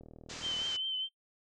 click train, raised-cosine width 2 ms, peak -37 dBFS, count 25, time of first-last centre 0.01-0.616 s, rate 39.6 Hz
white low-pass noise, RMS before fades -45 dBFS, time 0.29-0.77 s, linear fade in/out 10 ms, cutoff 7000 Hz, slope 48 dB/octave
sine tone with vibrato, 3080 Hz, G7, 31 cents flat, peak -32 dBFS, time 0.41-1.09 s, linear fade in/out 50 ms, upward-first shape triangle, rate 4.9 Hz, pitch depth 39 cents each way
effects noise-tail reverb RT60 0.1 s tail -22 dB re dry

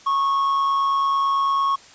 triangle tone with amplitude modulation, 1100 Hz, C#6, 14 cents flat, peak -14 dBFS, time 0.06-1.76 s, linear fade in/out 10 ms, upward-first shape sine, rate 149 Hz, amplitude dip 35%, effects white hiss -47 dBFS RMS until 1.94 s + resampled to 16000 Hz

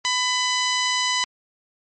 10% pulse tone, 1000 Hz, B5, 21 cents sharp, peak -11 dBFS, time 0.05-1.24 s, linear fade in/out 0 ms, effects MP3 32 kbps

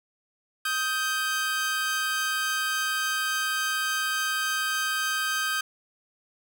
sawtooth tone pair together, 1255.1 / 1568 Hz, D#6 / G6, +15 / 0 cents, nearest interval major third, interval 385 cents, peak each -27 / -23 dBFS, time 0.65-5.61 s, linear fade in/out 5 ms, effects none

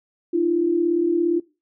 sine tone pair together, 305.3 / 342.7 Hz, D#4 / F4, -33 / -33 cents, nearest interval major second, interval 200 cents, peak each -24 / -18 dBFS, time 0.33-1.4 s, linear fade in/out 10 ms, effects noise-tail reverb RT60 0.3 s tail -22 dB re dry

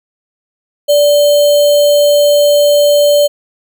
sine tone with sample-and-hold, 583 Hz, D5, 13 cents flat, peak -5 dBFS, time 0.88-3.28 s, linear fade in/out 20 ms, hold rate 3675 Hz, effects none

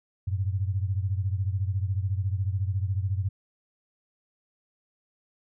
sine beating tone pair, 93.3 / 107.3 Hz, F#2 / A2, +15 / -43 cents, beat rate 14 Hz, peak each -26 / -30 dBFS, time 0.27-3.29 s, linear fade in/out 10 ms, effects none

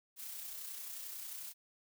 blue noise with amplitude modulation, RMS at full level -44 dBFS, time 0.16-1.54 s, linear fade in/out 50 ms, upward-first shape sine, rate 31.2 Hz, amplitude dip 35%, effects none

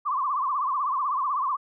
sine tone with vibrato, 1099 Hz, C#6, 15 cents flat, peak -23 dBFS, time 0.05-1.57 s, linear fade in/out 20 ms, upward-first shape triangle, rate 16 Hz, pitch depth 180 cents each way, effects none

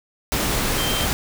sine tone in noise, 3146 Hz, G7, 6 cents sharp, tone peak -26 dBFS, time 0.78-1.05 s, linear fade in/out 0 ms, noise pink, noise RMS -22 dBFS, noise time 0.32-1.13 s, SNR -7 dB, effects none

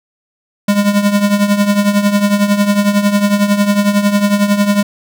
square tone with tremolo, 203.6 Hz, G#3, 34 cents flat, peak -7 dBFS, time 0.68-4.83 s, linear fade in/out 5 ms, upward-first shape triangle, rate 11 Hz, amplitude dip 75%, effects none

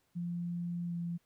sine tone with pitch glide, 173.2 to 171.21 Hz, F3 to F3, -14 to -34 cents, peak -34 dBFS, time 0.15-1.18 s, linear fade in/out 20 ms, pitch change -20 cents, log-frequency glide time 0.87-0.94 s, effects pink hiss -75 dBFS RMS until 1.25 s

